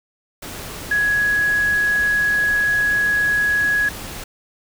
sine tone in noise, 1672 Hz, G#6, 11 cents sharp, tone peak -15 dBFS, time 0.91-3.89 s, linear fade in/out 5 ms, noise pink, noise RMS -32 dBFS, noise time 0.42-4.24 s, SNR +14 dB, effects none

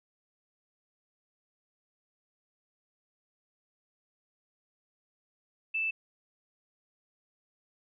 sine tone, 2641 Hz, E7, 3 cents sharp, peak -28 dBFS, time 5.74-5.91 s, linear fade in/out 10 ms, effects none

